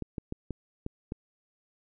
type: clicks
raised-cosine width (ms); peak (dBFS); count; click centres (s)
3; -21; 6; 0.023 / 0.182 / 0.324 / 0.507 / 0.864 / 1.121
effects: none